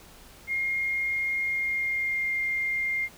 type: tone with pitch glide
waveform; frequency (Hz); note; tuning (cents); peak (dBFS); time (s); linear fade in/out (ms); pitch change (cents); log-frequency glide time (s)
sine; 2133 to 2112; C7 to C7; +33 to +16; -25; 0.47-3.09; 50; -17; 1.4-2.36
effects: added 50 Hz sine -58 dBFS peak until 3.17 s + pink hiss -51 dBFS RMS until 3.17 s